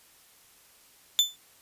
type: tone with exponential decay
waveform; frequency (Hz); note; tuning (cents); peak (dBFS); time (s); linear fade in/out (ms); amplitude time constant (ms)
35% pulse; 3520; A7; 0; -13; 1.19-1.36; 0; 36
effects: white hiss -58 dBFS RMS until 1.61 s + resampled to 32000 Hz